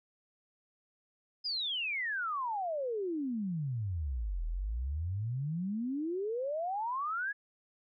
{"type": "exponential two-way sweep", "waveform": "sine", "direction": "down then up", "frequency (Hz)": [5080, 38.89, 1710], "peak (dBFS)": -32, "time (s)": [1.44, 7.33], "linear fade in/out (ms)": 20, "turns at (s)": 4.45, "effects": []}